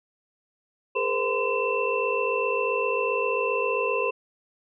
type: tone cluster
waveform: sine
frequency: 412.2 / 467.5 / 515 / 1023 / 2679 Hz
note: G#4 / A#4 / C5 / C6 / E7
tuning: -13 / +5 / -28 / -39 / +27 cents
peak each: -29 dBFS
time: 0.95-4.11 s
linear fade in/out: 10 ms
effects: none